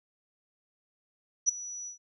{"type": "tone with ADSR envelope", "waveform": "sine", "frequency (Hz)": 5890, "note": "F#8", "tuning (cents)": -9, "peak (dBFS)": -18, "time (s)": [1.46, 1.98], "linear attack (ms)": 28, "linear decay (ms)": 10, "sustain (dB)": -19, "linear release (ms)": 110, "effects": []}